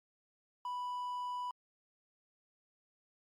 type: tone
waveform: triangle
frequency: 987.8 Hz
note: B5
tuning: in tune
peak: -35 dBFS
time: 0.65-1.51 s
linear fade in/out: 2 ms
effects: Opus 48 kbps